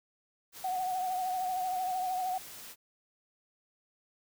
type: noise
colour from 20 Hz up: white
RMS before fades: -47 dBFS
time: 0.52-2.76 s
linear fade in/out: 50 ms
type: tone with vibrato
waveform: sine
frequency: 740 Hz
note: F#5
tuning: in tune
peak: -30 dBFS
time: 0.64-2.38 s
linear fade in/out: 5 ms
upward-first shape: triangle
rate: 13 Hz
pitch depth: 47 cents each way
effects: none